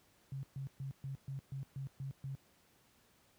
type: tone bursts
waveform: sine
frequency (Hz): 135.9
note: C#3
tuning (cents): -34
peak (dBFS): -39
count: 9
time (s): 0.32-2.35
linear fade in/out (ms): 0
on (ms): 110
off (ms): 130
effects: pink hiss -69 dBFS RMS until 3.38 s + high-pass 60 Hz 12 dB/octave